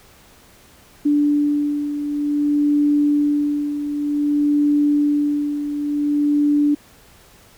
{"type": "beating tone pair", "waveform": "sine", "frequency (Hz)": [292.3, 292.84], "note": ["D4", "D4"], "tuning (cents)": [-8, -5], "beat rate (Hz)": 0.54, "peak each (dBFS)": [-16, -23], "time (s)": [1.05, 6.75], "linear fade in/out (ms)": 10, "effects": ["pink hiss -49 dBFS RMS until 7.57 s"]}